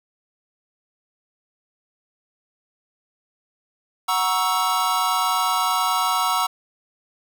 square chord, F# dominant seventh, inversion none, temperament equal with one note detuned, 740 / 945.9 / 1108.7 / 1318.5 Hz, F#5 / A#5 / C#6 / E6, 0 / +25 / 0 / 0 cents, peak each -27 / -25 / -26 / -24 dBFS, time 4.08-6.47 s, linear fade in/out 10 ms, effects none

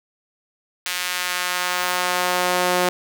sawtooth tone with high-pass filter sweep, 179.9 Hz, F#3, 48 cents flat, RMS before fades -22 dBFS, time 0.86-2.89 s, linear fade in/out 0 ms, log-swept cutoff 2200 to 450 Hz, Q 0.89, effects none

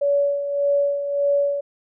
sine tone with tremolo, 568 Hz, C#5, 42 cents sharp, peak -15 dBFS, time 0.01-1.61 s, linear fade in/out 10 ms, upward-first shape sine, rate 1.7 Hz, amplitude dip 60%, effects none

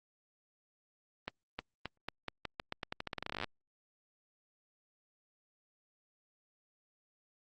accelerating click train, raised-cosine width 0.3 ms, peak -21 dBFS, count 26, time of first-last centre 1.28-3.443 s, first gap 310 ms, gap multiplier 0.86, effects Opus 24 kbps

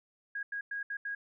sine tone bursts at uneven times, 1642 Hz, G#6, 20 cents flat, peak -34 dBFS, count 5, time 0.35-0.43 / 0.52-0.61 / 0.71-0.83 / 0.9-0.97 / 1.05-1.15 s, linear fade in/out 5 ms, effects none

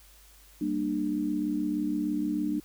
sine chord, G minor, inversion none, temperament equal with one note detuned, 196 / 233.1 / 299.5 Hz, G3 / Bb3 / D4, 0 / 0 / +34 cents, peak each -34 / -33 / -28 dBFS, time 0.61-2.6 s, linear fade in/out 5 ms, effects added 50 Hz sine -56 dBFS peak until 2.64 s + white hiss -57 dBFS RMS until 2.64 s

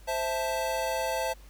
square chord, A minor, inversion first, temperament equal, 523.3 / 659.3 / 880 Hz, C5 / E5 / A5, 0 / 0 / 0 cents, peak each -33 dBFS, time 0.07-1.34 s, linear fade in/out 20 ms, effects added 50 Hz sine -48 dBFS peak until 1.49 s + pink hiss -58 dBFS RMS until 1.49 s

